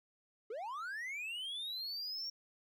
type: linear sweep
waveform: triangle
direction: up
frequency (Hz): 403.2 to 5588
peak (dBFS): -38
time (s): 0.5-2.3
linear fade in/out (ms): 5
effects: none